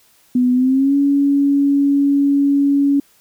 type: tone with pitch glide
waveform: sine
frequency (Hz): 249.2 to 281.3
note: B3 to C#4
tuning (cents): +16 to +26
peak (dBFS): -11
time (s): 0.35-3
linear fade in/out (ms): 5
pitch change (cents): +210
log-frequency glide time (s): 0.53-0.95
effects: white hiss -54 dBFS RMS until 3.2 s